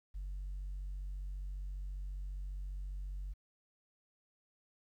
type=tone; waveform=sine; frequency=47.37 Hz; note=F#1; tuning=41 cents sharp; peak=-37 dBFS; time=0.14-3.34 s; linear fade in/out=20 ms; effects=tanh soft clip ceiling -37 dBFS + 12-bit